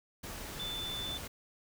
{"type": "tone in noise", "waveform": "sine", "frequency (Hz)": 3520, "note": "A7", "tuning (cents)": 0, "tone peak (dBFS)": -37, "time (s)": [0.59, 1.18], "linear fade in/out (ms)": 10, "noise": "pink", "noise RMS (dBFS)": -43, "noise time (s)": [0.23, 1.28], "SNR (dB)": 3, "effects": []}